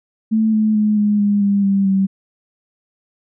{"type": "tone with pitch steps", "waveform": "sine", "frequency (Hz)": [219.9, 215.9, 211.9, 208, 204.2, 200.5, 196.82, 193.21], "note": ["A3", "A3", "G#3", "G#3", "G#3", "G3", "G3", "G3"], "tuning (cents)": [-1, -33, 35, 3, -29, 39, 7, -25], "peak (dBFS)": -12, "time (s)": [0.31, 2.07], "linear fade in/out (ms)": 20, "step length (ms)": 220, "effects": []}